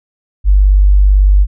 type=tone; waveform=sine; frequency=49 Hz; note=G1; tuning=in tune; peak=-4 dBFS; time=0.44-1.47 s; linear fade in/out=50 ms; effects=none